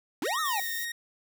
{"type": "linear two-way sweep", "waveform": "square", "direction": "up then down", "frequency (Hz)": [233.1, 1318.5, 750], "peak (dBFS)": -29, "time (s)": [0.22, 0.6], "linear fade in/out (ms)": 2, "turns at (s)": 0.4}
{"type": "tone with vibrato", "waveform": "sawtooth", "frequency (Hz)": 1856, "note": "A#6", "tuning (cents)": -8, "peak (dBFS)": -29, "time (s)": [0.25, 0.92], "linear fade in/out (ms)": 5, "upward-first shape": "square", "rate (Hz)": 3.7, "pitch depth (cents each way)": 11}
{"type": "noise", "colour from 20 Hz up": "violet", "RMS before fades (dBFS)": -37, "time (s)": [0.45, 0.85], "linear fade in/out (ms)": 5}
{"effects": []}